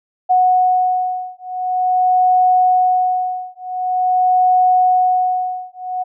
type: beating tone pair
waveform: sine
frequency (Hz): 735 / 735.46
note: F#5 / F#5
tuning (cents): -12 / -11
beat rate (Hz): 0.46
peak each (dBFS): -15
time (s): 0.29-6.04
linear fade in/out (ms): 20
effects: none